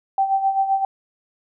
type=tone with tremolo; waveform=sine; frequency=778 Hz; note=G5; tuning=13 cents flat; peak=-14 dBFS; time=0.18-0.85 s; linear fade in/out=2 ms; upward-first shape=sine; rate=7.7 Hz; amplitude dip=65%; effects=none